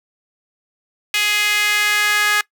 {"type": "tone with high-pass filter sweep", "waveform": "sawtooth", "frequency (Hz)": 417.2, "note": "G#4", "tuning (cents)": 8, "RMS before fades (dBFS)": -17, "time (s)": [1.14, 2.41], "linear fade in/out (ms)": 2, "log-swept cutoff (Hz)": [2400, 1600], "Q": 2.5, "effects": ["noise-tail reverb RT60 0.1 s tail -21 dB re dry"]}